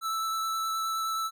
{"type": "tone with vibrato", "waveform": "square", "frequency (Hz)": 1318.5, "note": "E6", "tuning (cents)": 0, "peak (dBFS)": -29, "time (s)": [0.01, 1.31], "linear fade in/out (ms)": 50, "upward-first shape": "triangle", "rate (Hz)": 9.5, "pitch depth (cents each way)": 12, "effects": []}